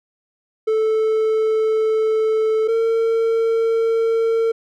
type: tone pair in turn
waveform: triangle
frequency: 438.4 / 454 Hz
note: A4 / A#4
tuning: -6 / -46 cents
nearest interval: minor second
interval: 60 cents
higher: second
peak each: -13 dBFS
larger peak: neither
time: 0.67-2.68 / 2.68-4.52 s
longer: first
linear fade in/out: 10 ms
effects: none